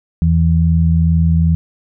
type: tone pair together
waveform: sine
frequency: 82.41 / 164.81 Hz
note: E2 / E3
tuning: 0 / 0 cents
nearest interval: octave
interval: 1200 cents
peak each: -12 dBFS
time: 0.22-1.55 s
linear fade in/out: 0 ms
effects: none